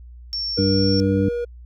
sine tone, 5450 Hz, F8, 43 cents flat, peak -23 dBFS, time 0.33-1 s, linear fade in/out 0 ms
triangle tone with pitch glide, 475.2 to 478.2 Hz, A#4 to A#4, +33 to +44 cents, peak -20 dBFS, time 0.57-1.45 s, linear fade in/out 10 ms, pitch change +11 cents, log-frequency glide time 0.71-0.8 s
harmonic tone, 98.2 Hz, G2, 4 cents sharp, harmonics 1 / 2 / 3, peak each -21 / -21 / -21 dBFS, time 0.58-1.29 s, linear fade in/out 5 ms
effects added 60 Hz sine -38 dBFS peak until 1.65 s

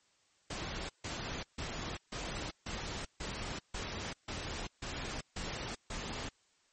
pink noise bursts, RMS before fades -40 dBFS, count 11, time 0.5-6.29 s, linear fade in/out 5 ms, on 390 ms, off 150 ms, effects white hiss -71 dBFS RMS until 6.72 s + MP3 32 kbps

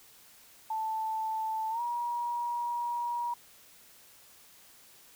sine tone with pitch glide, 880 to 954.1 Hz, A5 to A#5, 0 to +40 cents, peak -30 dBFS, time 0.7-3.34 s, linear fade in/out 5 ms, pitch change +140 cents, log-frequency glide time 1.7-1.81 s, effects white hiss -57 dBFS RMS until 5.15 s

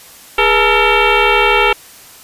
sine tone with frequency modulation, 930 Hz, A#5, 4 cents flat, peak -8 dBFS, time 0.38-1.73 s, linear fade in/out 5 ms, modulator 447 Hz, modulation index 4.8, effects white hiss -39 dBFS RMS until 2.23 s + resampled to 32000 Hz

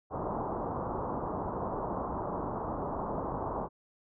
white low-pass noise, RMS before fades -35 dBFS, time 0.1-3.69 s, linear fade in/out 50 ms, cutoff 1100 Hz, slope 48 dB/octave, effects none

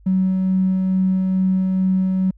triangle tone with tremolo, 187.8 Hz, F#3, 26 cents sharp, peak -10 dBFS, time 0.06-2.31 s, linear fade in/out 10 ms, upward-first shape sine, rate 2.3 Hz, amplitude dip 35%, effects tanh soft clip ceiling -12 dBFS + added 50 Hz sine -45 dBFS peak until 2.37 s

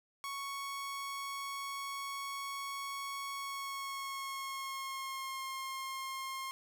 sawtooth tone with pitch glide, 1108.7 to 1067.2 Hz, C#6 to C6, 0 to +34 cents, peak -35 dBFS, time 0.24-6.51 s, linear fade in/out 0 ms, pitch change -66 cents, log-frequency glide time 3.35-5.43 s, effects none

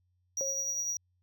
triangle tone with tremolo, 5770 Hz, F#8, 44 cents flat, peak -28 dBFS, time 0.37-0.97 s, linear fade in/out 2 ms, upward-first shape triangle, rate 10 Hz, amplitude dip 40%
sine tone with exponential decay, 542 Hz, C#5, 39 cents flat, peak -32 dBFS, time 0.41-0.92 s, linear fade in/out 0 ms, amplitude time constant 110 ms
effects added 90 Hz sine -70 dBFS peak until 1.22 s

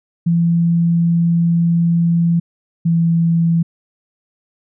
sine tone pair in turn, 169.1 / 166.96 Hz, E3 / E3, +44 / +22 cents, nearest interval unison, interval 22 cents, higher first, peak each -11 dBFS, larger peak neither, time 0.26-2.4 / 2.85-3.63 s, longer first, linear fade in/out 10 ms, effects none

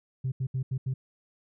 sine tone bursts at uneven times, 130.81 Hz, C3, in tune, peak -25 dBFS, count 5, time 0.24-0.32 / 0.4-0.47 / 0.54-0.63 / 0.71-0.78 / 0.86-0.94 s, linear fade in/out 10 ms, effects tanh soft clip ceiling -24 dBFS

